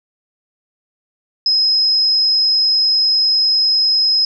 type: tone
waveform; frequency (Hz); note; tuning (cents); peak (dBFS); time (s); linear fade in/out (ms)
sine; 5110; D#8; +45; -11; 1.46-4.25; 2
effects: none